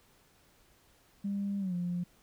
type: tone with pitch glide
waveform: sine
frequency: 200 to 176.13 Hz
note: G3 to F3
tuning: +35 to +15 cents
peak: -30 dBFS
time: 1.24-2.04 s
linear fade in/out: 10 ms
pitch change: -220 cents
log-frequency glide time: 1.59-1.74 s
effects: tanh soft clip ceiling -26 dBFS + pink hiss -65 dBFS RMS until 2.22 s